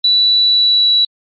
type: tone with pitch glide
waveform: sine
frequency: 3951 to 3926 Hz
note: B7 to B7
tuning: 0 to -11 cents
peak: -8 dBFS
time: 0.04-1.05 s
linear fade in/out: 5 ms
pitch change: -11 cents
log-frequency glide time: 0.41-0.93 s
effects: MP3 32 kbps